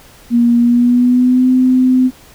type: tone with pitch glide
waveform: sine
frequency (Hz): 237.3 to 255.8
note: A#3 to C4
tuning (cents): +31 to -39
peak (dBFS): -7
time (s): 0.3-2.11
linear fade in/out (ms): 50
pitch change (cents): +130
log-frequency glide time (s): 0.58-1.49
effects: pink hiss -42 dBFS RMS until 2.34 s